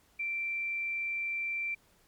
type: tone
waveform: sine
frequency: 2349 Hz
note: D7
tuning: in tune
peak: -31 dBFS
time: 0.19-1.75 s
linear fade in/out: 10 ms
effects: pink hiss -66 dBFS RMS until 2.07 s + MP3 96 kbps